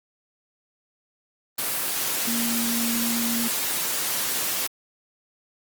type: tone in noise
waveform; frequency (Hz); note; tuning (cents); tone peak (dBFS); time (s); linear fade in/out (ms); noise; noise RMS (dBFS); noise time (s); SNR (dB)
sine; 233.1; A#3; 0; -25; 2.27-3.48; 5; white; -26; 1.58-4.67; -2
effects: high-pass 150 Hz 12 dB/octave + Opus 24 kbps